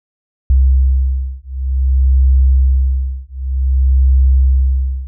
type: beating tone pair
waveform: sine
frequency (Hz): 65.41 / 65.95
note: C2 / C2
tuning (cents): 0 / +14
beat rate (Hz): 0.54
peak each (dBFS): -12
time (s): 0.5-5.07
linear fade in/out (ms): 0
effects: none